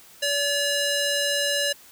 square tone with band-pass filter, 572 Hz, D5, 46 cents flat, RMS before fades -24 dBFS, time 0.22-1.73 s, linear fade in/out 10 ms, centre 4800 Hz, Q 0.61, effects white hiss -50 dBFS RMS until 1.91 s

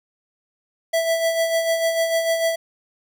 square tone with tremolo, 659.3 Hz, E5, in tune, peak -17 dBFS, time 0.93-2.56 s, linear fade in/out 10 ms, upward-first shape sine, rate 6.7 Hz, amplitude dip 50%, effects 9-bit

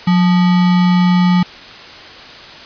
sine tone with sample-and-hold, 180 Hz, F#3, 47 cents flat, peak -8 dBFS, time 0.07-1.43 s, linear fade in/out 5 ms, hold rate 1050 Hz, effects white hiss -34 dBFS RMS until 2.65 s + resampled to 11025 Hz

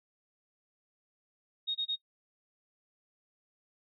sine tone bursts, 3729 Hz, A#7, in tune, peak -29 dBFS, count 3, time 1.67-1.962 s, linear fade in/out 20 ms, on 82 ms, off 23 ms, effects noise-tail reverb RT60 0.1 s tail -24 dB re dry

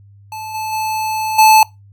square tone with level steps, 871 Hz, A5, 18 cents flat, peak -26 / -21 / -18 / -6 dBFS, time 0.32-1.63 s, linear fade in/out 2 ms, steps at 0.54 / 0.72 / 1.38 s, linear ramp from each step 10 ms, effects noise-tail reverb RT60 0.2 s tail -22 dB re dry + added 100 Hz sine -41 dBFS peak until 1.92 s

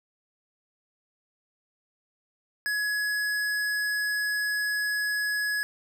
sine tone with hard clipping, 1684 Hz, G#6, 24 cents sharp, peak -27 dBFS, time 2.66-5.63 s, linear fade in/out 0 ms, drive 15 dB, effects none

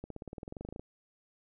accelerating click train, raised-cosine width 2 ms, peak -28 dBFS, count 17, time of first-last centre 0.04-0.795 s, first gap 63 ms, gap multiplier 0.96, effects none

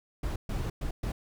brown noise bursts at uneven times, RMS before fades -32 dBFS, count 4, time 0.23-0.36 / 0.49-0.7 / 0.81-0.91 / 1.03-1.12 s, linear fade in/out 5 ms, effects none

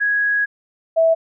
sine tone pair in turn, 1661.2 / 653.9 Hz, G#6 / E5, 0 / -14 cents, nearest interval octave + major third, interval 1614 cents, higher first, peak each -15 / -11 dBFS, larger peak second, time 0-0.46 / 0.96-1.15 s, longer first, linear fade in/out 20 ms, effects none

